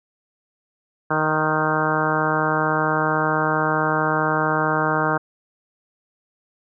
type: harmonic tone with a mistuned harmonic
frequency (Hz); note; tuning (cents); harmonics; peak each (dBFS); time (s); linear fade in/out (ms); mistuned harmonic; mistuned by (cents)
155.56; D#3; 0; 1 / 2 / 3 / 4 / 5 / 6 / 7 / 8 / 9 / 10; -27 / -27 / -27 / -27 / -27 / -27 / -27 / -27 / -27 / -27; 1.1-5.18; 10; 7; -17
effects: none